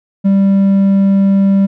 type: tone with hard clipping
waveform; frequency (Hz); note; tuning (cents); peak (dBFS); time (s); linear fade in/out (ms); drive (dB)
sine; 196; G3; 0; -8; 0.24-1.67; 20; 3
effects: none